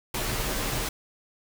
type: noise with comb filter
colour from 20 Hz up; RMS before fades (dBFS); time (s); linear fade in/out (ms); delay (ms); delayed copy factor
pink; -29; 0.14-0.89; 5; 12; -0.65
effects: none